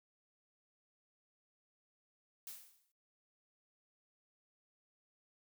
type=noise with exponential decay; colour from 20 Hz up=blue; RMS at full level=-45 dBFS; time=2.47-2.92 s; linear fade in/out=2 ms; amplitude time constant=97 ms; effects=noise-tail reverb RT60 0.5 s tail -24 dB re dry